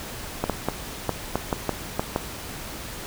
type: clicks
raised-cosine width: 1 ms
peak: -8 dBFS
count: 9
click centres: 0.44 / 0.497 / 0.686 / 1.093 / 1.356 / 1.528 / 1.693 / 1.995 / 2.161 s
effects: pink hiss -36 dBFS RMS until 3.06 s